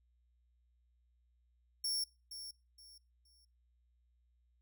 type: tone with echo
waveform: sawtooth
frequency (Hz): 5470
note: F8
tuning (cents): -37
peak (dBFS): -32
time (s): 1.84-2.04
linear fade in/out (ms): 5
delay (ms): 470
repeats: 3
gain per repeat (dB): -11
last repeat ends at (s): 3.45
effects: noise-tail reverb RT60 0.3 s tail -22 dB re dry + added 60 Hz sine -70 dBFS peak until 4.61 s